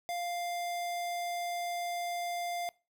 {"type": "tone", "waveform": "square", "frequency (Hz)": 698.5, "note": "F5", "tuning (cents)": 0, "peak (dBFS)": -34, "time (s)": [0.09, 2.69], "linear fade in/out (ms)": 0, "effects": ["noise-tail reverb RT60 0.3 s tail -23 dB re dry"]}